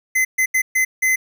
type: tone bursts at uneven times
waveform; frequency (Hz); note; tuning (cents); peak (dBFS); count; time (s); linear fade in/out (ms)
square; 2045; C7; -40; -15; 5; 0.15-0.25 / 0.38-0.46 / 0.54-0.62 / 0.75-0.85 / 1.02-1.16; 10
effects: none